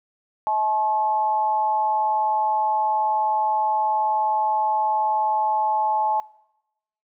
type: tone with amplitude modulation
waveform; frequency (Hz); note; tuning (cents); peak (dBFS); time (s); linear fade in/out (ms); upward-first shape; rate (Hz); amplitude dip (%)
sine; 860; A5; -40; -16; 0.47-6.2; 0; sine; 219; 70
effects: noise-tail reverb RT60 0.9 s tail -22 dB re dry